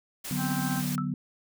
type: noise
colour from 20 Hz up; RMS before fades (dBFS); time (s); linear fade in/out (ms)
white; -37; 0.24-0.96; 10
type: chord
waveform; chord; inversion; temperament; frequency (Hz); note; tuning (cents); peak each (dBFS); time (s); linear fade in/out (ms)
sine; B minor; first; equal; 146.83 / 185 / 246.9; D3 / F#3 / B3; 0 / 0 / 0; -32; 0.31-1.14; 2
type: harmonic tone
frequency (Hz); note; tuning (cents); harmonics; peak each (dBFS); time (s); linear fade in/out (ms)
261.6; C4; 0; 1 / 3 / 4 / 5 / 6; -35 / -37 / -42 / -43 / -39; 0.36-0.83; 50
type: tone with exponential decay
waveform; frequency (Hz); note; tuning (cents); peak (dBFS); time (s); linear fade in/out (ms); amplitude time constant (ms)
sine; 1318.5; E6; 0; -27; 0.98-1.12; 0; 29
effects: none